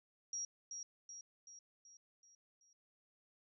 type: tone with echo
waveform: sine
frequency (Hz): 5670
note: F8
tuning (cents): +25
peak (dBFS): -39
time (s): 0.33-0.45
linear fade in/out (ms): 2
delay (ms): 380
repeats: 6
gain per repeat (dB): -5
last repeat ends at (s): 2.73
effects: none